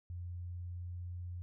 sine tone with pitch glide, 87.9 to 88.46 Hz, F2 to F2, +12 to +23 cents, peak -40 dBFS, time 0.1-1.42 s, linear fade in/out 0 ms, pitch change +11 cents, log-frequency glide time 0.24-1.13 s, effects none

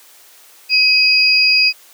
sine tone pair together, 2533 / 4860 Hz, D#7 / D#8, +30 / -42 cents, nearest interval major seventh, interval 1128 cents, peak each -12 dBFS, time 0.69-1.73 s, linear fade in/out 50 ms, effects white hiss -45 dBFS RMS until 1.93 s + high-pass 400 Hz 12 dB/octave

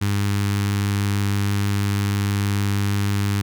sawtooth tone with notch filter, 100.7 Hz, G2, 47 cents sharp, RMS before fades -21 dBFS, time 0.01-3.42 s, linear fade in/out 10 ms, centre 590 Hz, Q 0.73, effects none

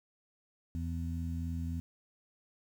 harmonic tone, 83.5 Hz, E2, 23 cents sharp, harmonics 1 / 2 / 3, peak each -35 / -41 / -41 dBFS, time 0.75-1.8 s, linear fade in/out 0 ms, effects 10-bit

